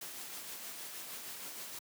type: noise with tremolo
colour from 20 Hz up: white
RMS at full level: -44 dBFS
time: 0.01-1.79 s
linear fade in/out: 5 ms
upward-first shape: sine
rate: 6.4 Hz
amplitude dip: 30%
effects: high-pass 150 Hz 12 dB/octave